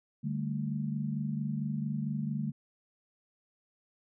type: chord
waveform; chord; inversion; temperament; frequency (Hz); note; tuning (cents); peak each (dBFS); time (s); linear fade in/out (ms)
sine; D suspended fourth; none; just; 146.83 / 195.78 / 220.2; D3 / G3 / A3; 0 / -2 / +2; -34 / -37 / -35; 0.23-2.52; 20
effects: none